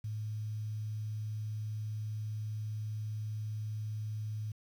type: tone with quantisation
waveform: sine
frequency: 107.5 Hz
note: A2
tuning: 40 cents flat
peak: -35 dBFS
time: 0.04-4.52 s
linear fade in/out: 5 ms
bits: 10
effects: none